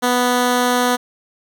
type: tone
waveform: 10% pulse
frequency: 246.9 Hz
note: B3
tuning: in tune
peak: -6 dBFS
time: 0.02-0.97 s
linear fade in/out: 20 ms
effects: none